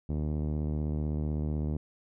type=tone with low-pass filter; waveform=5% pulse; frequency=75.9 Hz; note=D#2; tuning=42 cents flat; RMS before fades=-31 dBFS; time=0.09-1.77 s; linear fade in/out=5 ms; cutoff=180 Hz; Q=0.65; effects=none